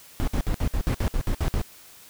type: noise bursts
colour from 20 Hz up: brown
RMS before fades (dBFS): -23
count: 11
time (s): 0.2-1.615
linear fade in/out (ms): 0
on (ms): 75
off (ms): 59
effects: white hiss -49 dBFS RMS until 2.09 s